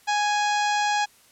harmonic tone, 830.6 Hz, G#5, in tune, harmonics 1 / 2 / 3 / 4 / 5 / 6 / 7 / 8 / 9, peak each -22 / -28 / -32 / -34 / -36 / -38 / -39 / -40 / -41 dBFS, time 0.07-1.06 s, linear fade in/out 20 ms, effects white hiss -56 dBFS RMS until 1.31 s + low-pass 12000 Hz 12 dB/octave

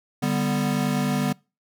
square chord, G major, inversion second, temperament equal, 146.83 / 196 / 246.9 Hz, D3 / G3 / B3, 0 / 0 / 0 cents, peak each -27 / -27 / -26 dBFS, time 0.22-1.33 s, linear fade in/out 10 ms, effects noise-tail reverb RT60 0.3 s tail -25 dB re dry

